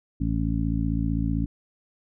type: harmonic tone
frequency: 55.6 Hz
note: A1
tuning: 19 cents sharp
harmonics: 1 / 2 / 3 / 4 / 5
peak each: -27 / -29 / -29 / -31 / -29 dBFS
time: 0.2-1.46 s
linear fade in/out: 10 ms
effects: none